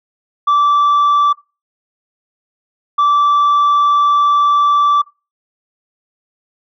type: tone bursts at uneven times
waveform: sine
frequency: 1163 Hz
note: D6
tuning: 17 cents flat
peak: -6 dBFS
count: 2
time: 0.47-1.33 / 2.98-5.02 s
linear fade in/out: 10 ms
effects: noise-tail reverb RT60 0.3 s tail -24 dB re dry + tanh soft clip ceiling -8 dBFS